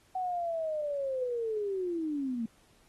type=linear sweep; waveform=sine; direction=down; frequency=752 to 221 Hz; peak=-30 dBFS; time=0.15-2.46 s; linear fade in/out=5 ms; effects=pink hiss -65 dBFS RMS until 2.88 s + AAC 32 kbps